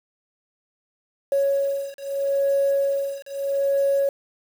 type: beating tone pair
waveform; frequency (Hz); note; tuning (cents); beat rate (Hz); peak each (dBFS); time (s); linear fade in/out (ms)
sine; 554.4 / 555.18; C#5 / C#5; 0 / +3; 0.78; -22 / -22; 1.32-4.09; 2
effects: tanh soft clip ceiling -13 dBFS + 7-bit